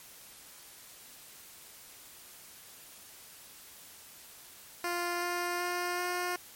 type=tone with pitch steps; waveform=10% pulse; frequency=349.2 / 351.6 / 354.1 / 356.5 Hz; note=F4 / F4 / F4 / F4; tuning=0 / +12 / +24 / +36 cents; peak=-23 dBFS; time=4.84-6.36 s; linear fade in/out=2 ms; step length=380 ms; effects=white hiss -52 dBFS RMS until 6.55 s + MP3 64 kbps